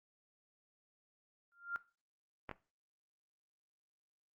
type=tone with exponential growth; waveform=sine; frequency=1394 Hz; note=F6; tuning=4 cents flat; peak=-33 dBFS; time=1.52-1.76 s; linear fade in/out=0 ms; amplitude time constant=51 ms
type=clicks; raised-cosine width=0.5 ms; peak=-27 dBFS; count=2; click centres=2.493 / 2.513 s
effects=noise-tail reverb RT60 0.3 s tail -17 dB re dry + Opus 48 kbps